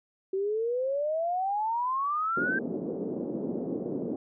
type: exponential sweep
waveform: sine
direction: up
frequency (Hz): 377 to 1593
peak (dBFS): -26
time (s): 0.33-2.59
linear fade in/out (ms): 5
type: band-pass noise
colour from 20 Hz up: pink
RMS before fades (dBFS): -33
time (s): 2.37-4.16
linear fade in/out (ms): 2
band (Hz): 210 to 450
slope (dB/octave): 24
effects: none